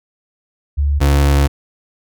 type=tone pair in turn; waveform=sine / 35% pulse; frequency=71.8 / 70.57 Hz; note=D2 / C#2; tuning=-39 / +32 cents; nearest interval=unison; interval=29 cents; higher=first; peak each=-12 / -8 dBFS; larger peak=second; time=0.77-1 / 1-1.48 s; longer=second; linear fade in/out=20 ms; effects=none

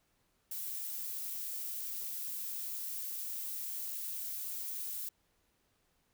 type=noise; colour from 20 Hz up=violet; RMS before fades=-40 dBFS; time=0.51-5.09 s; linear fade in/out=5 ms; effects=pink hiss -75 dBFS RMS until 6.13 s

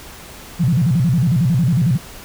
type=tone with vibrato; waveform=sine; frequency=146.83 Hz; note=D3; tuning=in tune; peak=-12 dBFS; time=0.59-1.98 s; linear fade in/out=20 ms; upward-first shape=square; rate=11 Hz; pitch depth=280 cents each way; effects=pink hiss -37 dBFS RMS until 2.24 s

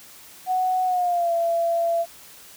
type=tone with pitch glide; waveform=sine; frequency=741 to 675.6 Hz; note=F#5 to E5; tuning=+2 to +42 cents; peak=-19 dBFS; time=0.46-2.06 s; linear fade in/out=50 ms; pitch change=-160 cents; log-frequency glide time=0.85-1.33 s; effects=white hiss -46 dBFS RMS until 2.56 s

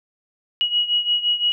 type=beating tone pair; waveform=sine; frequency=2905 / 2910.8 Hz; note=F#7 / F#7; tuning=-32 / -29 cents; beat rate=5.8 Hz; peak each=-19 / -23 dBFS; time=0.61-1.52 s; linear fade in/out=0 ms; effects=none

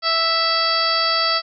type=harmonic tone with a mistuned harmonic; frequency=659 Hz; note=E5; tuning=1 cent flat; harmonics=1 / 2 / 3 / 4 / 5 / 6 / 7 / 8; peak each=-26 / -21 / -27 / -31 / -28 / -30 / -20 / -28 dBFS; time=0.02-1.42 s; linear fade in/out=50 ms; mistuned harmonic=8; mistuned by=-17 cents; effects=none

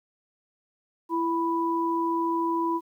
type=tone pair together; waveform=sine; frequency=333.9 / 987.9 Hz; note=E4 / B5; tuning=+22 / 0 cents; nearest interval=octave + perfect fifth; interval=1878 cents; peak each=-26 dBFS; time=1.09-2.81 s; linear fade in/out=50 ms; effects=10-bit

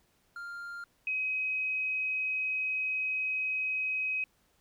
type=tone pair in turn; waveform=triangle / sine; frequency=1396.9 / 2532 Hz; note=F6 / D#7; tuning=0 / +30 cents; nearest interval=minor seventh; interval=1030 cents; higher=second; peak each=-37 / -29 dBFS; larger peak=second; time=0.36-0.84 / 1.07-4.24 s; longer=second; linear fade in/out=2 ms; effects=pink hiss -70 dBFS RMS until 4.6 s

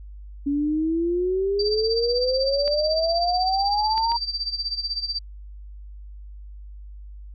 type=exponential sweep; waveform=sine; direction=up; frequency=280.4 to 947 Hz; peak=-20 dBFS; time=0.46-4.17 s; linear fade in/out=10 ms
type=tone with tremolo; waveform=sine; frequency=4665 Hz; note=D8; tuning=12 cents flat; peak=-22 dBFS; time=1.59-5.19 s; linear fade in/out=5 ms; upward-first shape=sine; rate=16 Hz; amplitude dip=80%
type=clicks; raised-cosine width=0.3 ms; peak=-21 dBFS; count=3; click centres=2.678 / 3.978 / 4.119 s
effects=added 50 Hz sine -37 dBFS peak until 7.34 s

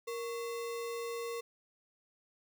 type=tone with sample-and-hold; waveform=sine; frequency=467.2 Hz; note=A#4; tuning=4 cents sharp; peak=-36 dBFS; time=0.07-1.41 s; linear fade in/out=10 ms; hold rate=1575 Hz; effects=none

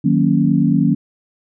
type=chord; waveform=sine; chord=D# minor seventh; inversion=none; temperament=equal; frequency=155.56 / 185 / 233.1 / 277.2 Hz; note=D#3 / F#3 / A#3 / C#4; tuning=0 / 0 / 0 / 0 cents; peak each=-17 dBFS; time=0.04-0.95 s; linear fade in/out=10 ms; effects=none

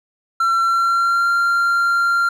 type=tone with pitch glide; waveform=triangle; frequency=1355 to 1385.1 Hz; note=E6 to F6; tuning=+47 to -15 cents; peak=-12 dBFS; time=0.4-2.29 s; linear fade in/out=5 ms; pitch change=+38 cents; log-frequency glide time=0.62-1.3 s; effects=none

